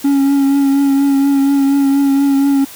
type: tone with vibrato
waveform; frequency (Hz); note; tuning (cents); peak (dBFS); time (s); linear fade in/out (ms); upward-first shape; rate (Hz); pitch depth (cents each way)
triangle; 277.2; C#4; 0; -7; 0.04-2.65; 10; triangle; 4.2; 28
effects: white hiss -34 dBFS RMS until 2.75 s